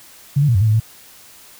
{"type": "tone with pitch steps", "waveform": "sine", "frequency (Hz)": [141.1, 147.6, 118.2, 94.3, 110.8, 107.2, 111.4], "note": ["C#3", "D3", "A#2", "F#2", "A2", "A2", "A2"], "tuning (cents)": [31, 9, 24, 33, 13, -45, 22], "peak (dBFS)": -11, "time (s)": [0.36, 0.801], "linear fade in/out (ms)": 10, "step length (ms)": 63, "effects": ["white hiss -44 dBFS RMS until 1.59 s"]}